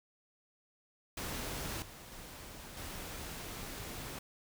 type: noise with level steps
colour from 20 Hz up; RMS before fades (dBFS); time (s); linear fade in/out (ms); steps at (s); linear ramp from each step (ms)
pink; -40 / -51 / -49 / -44; 1.17-4.19; 5; 1.82 / 2.12 / 2.77; 2
effects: none